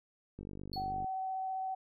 click train, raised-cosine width 3 ms, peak -32 dBFS, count 33, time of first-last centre 0.39-1.044 s, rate 48.9 Hz
triangle tone with exponential decay, 4383 Hz, C#8, 20 cents flat, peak -36 dBFS, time 0.73-0.92 s, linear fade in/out 2 ms, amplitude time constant 41 ms
sine tone with vibrato, 759 Hz, F#5, 44 cents sharp, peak -34 dBFS, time 0.76-1.75 s, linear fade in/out 10 ms, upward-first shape sine, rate 15 Hz, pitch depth 8 cents each way
effects none

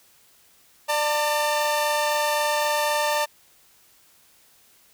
sawtooth tone pair together, 593.4 / 902 Hz, D5 / A5, +18 / +43 cents, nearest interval perfect fifth, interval 725 cents, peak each -20 dBFS, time 0.88-3.26 s, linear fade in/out 20 ms, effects white hiss -57 dBFS RMS until 4.93 s

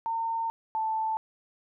sine tone pair in turn, 910 / 881 Hz, A#5 / A5, -42 / +2 cents, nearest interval minor second, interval 56 cents, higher first, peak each -27 / -26 dBFS, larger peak second, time 0.06-0.5 / 0.75-1.17 s, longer first, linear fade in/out 0 ms, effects none

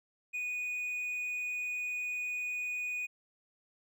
triangle tone, 2473 Hz, D#7, 11 cents flat, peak -32 dBFS, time 0.33-3.07 s, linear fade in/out 20 ms, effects none

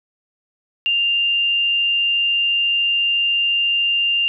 sine tone with frequency modulation, 2794 Hz, F7, in tune, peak -15 dBFS, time 0.86-4.28 s, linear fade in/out 0 ms, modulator 105 Hz, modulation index 0.21, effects none

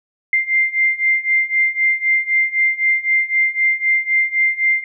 sine beating tone pair, 2093 / 2096.9 Hz, C7 / C7, 0 / +3 cents, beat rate 3.9 Hz, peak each -18 / -16 dBFS, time 0.33-4.84 s, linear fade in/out 2 ms, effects none

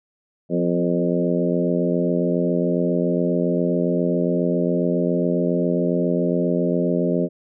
harmonic tone with a mistuned harmonic, 87.31 Hz, F2, in tune, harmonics 2 / 3 / 4 / 5 / 6 / 7, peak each -22 / -24 / -25 / -26 / -27 / -27 dBFS, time 0.49-7.29 s, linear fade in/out 50 ms, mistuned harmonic 3, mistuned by -32 cents, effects none

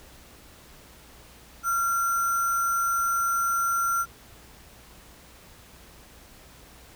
sine tone with sample-and-hold, 1375 Hz, F6, 27 cents flat, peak -22 dBFS, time 1.63-4.06 s, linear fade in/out 50 ms, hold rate 7350 Hz, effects added 60 Hz sine -56 dBFS peak until 6.95 s + pink hiss -51 dBFS RMS until 6.95 s

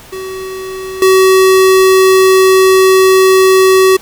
square tone with level steps, 378.4 Hz, F#4, 39 cents sharp, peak -21 / -5 dBFS, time 0.12-3.97 s, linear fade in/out 10 ms, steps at 1.02 s, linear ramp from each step 2 ms, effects pink hiss -36 dBFS RMS until 4.01 s

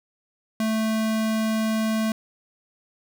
square tone, 220 Hz, A3, in tune, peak -22 dBFS, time 0.6-2.12 s, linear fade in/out 2 ms, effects none

